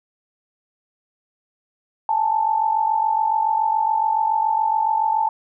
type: tone pair together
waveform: sine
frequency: 841.9 / 889 Hz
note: G#5 / A5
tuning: +23 / +18 cents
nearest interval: minor second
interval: 95 cents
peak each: -22 / -18 dBFS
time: 2.09-5.29 s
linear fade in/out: 2 ms
effects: none